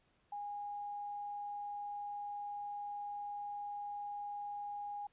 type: tone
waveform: sine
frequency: 820 Hz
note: G#5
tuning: 22 cents flat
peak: -40 dBFS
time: 0.32-5.07 s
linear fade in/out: 5 ms
effects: pink hiss -74 dBFS RMS until 5.12 s + resampled to 8000 Hz